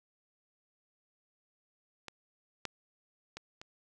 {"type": "clicks", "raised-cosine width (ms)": 0.2, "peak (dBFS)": [-25, -18, -25, -29], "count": 4, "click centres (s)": [2.083, 2.653, 3.37, 3.615], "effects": []}